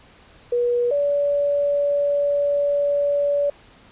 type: tone pair in turn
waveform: sine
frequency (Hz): 482.5 / 573.8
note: B4 / D5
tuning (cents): -40 / -40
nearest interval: minor third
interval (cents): 300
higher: second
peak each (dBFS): -17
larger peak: neither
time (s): 0.52-0.91 / 0.91-3.5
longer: second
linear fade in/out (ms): 5
effects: pink hiss -50 dBFS RMS until 3.91 s + resampled to 8000 Hz